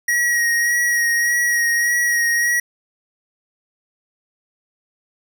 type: tone with vibrato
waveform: square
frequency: 1897 Hz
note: A#6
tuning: 30 cents sharp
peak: -16 dBFS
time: 0.08-2.6 s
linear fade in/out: 5 ms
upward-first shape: sine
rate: 1.7 Hz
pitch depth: 22 cents each way
effects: none